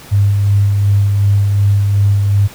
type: tone with tremolo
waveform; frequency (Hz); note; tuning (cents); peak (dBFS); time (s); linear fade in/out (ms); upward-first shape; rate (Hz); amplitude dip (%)
sine; 100.7; G2; +47; -7; 0.11-2.48; 20; sine; 2.7; 30
effects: pink hiss -36 dBFS RMS until 2.54 s